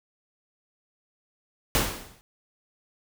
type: noise with exponential decay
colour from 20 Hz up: pink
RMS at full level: -20 dBFS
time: 1.75-2.21 s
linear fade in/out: 0 ms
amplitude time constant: 100 ms
effects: none